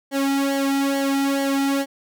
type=tone with flanger; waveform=sawtooth; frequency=275.6 Hz; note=C#4; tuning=10 cents flat; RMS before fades=-21 dBFS; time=0.11-1.86 s; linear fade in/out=50 ms; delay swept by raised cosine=0.78 to 1.88 ms; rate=2.3 Hz; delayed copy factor=-0.8; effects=none